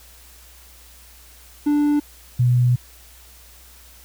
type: tone pair in turn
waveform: triangle / sine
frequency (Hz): 293.7 / 123.25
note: D4 / B2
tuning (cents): 0 / -3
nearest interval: octave + minor third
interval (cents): 1503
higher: first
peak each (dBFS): -13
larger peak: neither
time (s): 1.66-2 / 2.39-2.76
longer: second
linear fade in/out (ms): 10
effects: added 60 Hz sine -48 dBFS peak until 4.04 s + white hiss -48 dBFS RMS until 4.04 s